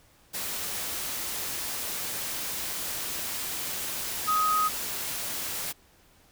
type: tone in noise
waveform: sine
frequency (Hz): 1257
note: D#6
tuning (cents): +17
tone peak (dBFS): -22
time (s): 4.27-4.69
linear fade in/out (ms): 20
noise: white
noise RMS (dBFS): -33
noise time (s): 0.33-5.73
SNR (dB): +8
effects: pink hiss -60 dBFS RMS until 6.31 s